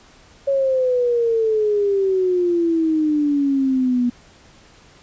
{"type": "exponential sweep", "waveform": "sine", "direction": "down", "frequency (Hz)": [556, 241], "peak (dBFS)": -15, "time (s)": [0.47, 4.1], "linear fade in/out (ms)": 10, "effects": ["pink hiss -49 dBFS RMS until 5.02 s", "resampled to 16000 Hz"]}